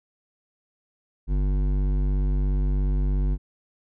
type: tone with hard clipping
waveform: triangle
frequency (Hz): 48.5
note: G1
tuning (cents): -18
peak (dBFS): -22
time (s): 1.27-3.38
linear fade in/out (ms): 50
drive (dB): 16
effects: none